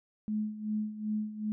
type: tone with tremolo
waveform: sine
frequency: 213.4 Hz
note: G#3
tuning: 47 cents sharp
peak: -28 dBFS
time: 0.28-1.52 s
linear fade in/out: 0 ms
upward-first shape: sine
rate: 2.6 Hz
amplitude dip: 75%
effects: none